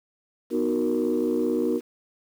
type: chord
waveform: sine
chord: B major seventh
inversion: none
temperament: equal with one note detuned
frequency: 246.9 / 312 / 370 / 466.2 Hz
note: B3 / D#4 / F#4 / A#4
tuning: 0 / +5 / 0 / 0 cents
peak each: -26 dBFS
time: 0.5-1.81 s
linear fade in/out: 50 ms
effects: tanh soft clip ceiling -15 dBFS + 8-bit